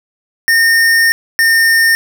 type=tone pair in turn; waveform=square; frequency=1828 / 1820.4 Hz; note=A#6 / A#6; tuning=-34 / -42 cents; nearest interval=unison; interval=8 cents; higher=first; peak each=-8 / -8 dBFS; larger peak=neither; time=0.48-1.12 / 1.39-1.95 s; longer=first; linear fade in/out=0 ms; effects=none